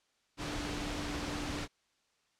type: tone in noise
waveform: sine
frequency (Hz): 293.7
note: D4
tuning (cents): 0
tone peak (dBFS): -41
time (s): 0.37-1.68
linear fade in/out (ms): 50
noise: pink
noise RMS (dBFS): -38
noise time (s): 0.37-1.68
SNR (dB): -6
effects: white hiss -74 dBFS RMS until 2.39 s + low-pass 6000 Hz 12 dB/octave